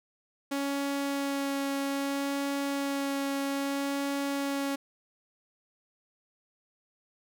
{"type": "tone with vibrato", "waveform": "sawtooth", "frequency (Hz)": 278.4, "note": "C#4", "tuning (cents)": 8, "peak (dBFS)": -25, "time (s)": [0.51, 4.76], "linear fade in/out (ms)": 10, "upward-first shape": "sine", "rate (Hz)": 0.62, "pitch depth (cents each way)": 10, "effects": []}